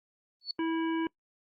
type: tone with exponential growth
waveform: sine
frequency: 4438 Hz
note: C#8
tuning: 1 cent sharp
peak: -27 dBFS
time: 0.41-0.51 s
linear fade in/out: 2 ms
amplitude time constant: 21 ms
type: harmonic tone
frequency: 326.6 Hz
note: E4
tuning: 16 cents flat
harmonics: 1 / 3 / 5 / 7 / 9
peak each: -28 / -38 / -42 / -45 / -47 dBFS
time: 0.59-1.07 s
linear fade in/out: 2 ms
effects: noise-tail reverb RT60 0.1 s tail -24 dB re dry + Opus 32 kbps